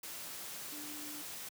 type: tone in noise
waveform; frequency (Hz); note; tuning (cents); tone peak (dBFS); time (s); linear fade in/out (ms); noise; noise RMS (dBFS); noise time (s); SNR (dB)
sine; 297.8; D4; +24; -49; 0.72-1.22; 5; white; -45; 0.03-1.49; -7
effects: high-pass 100 Hz 12 dB/octave